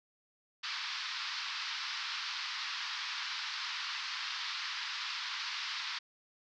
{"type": "band-pass noise", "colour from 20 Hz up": "white", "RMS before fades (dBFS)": -39, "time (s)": [0.63, 5.99], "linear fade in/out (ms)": 10, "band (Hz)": [970, 5100], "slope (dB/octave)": 48, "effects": []}